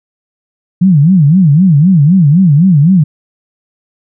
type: tone with vibrato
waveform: sine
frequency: 164.81 Hz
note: E3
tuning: in tune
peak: -3 dBFS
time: 0.81-3.04 s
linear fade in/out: 10 ms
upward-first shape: sine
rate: 3.9 Hz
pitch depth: 280 cents each way
effects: none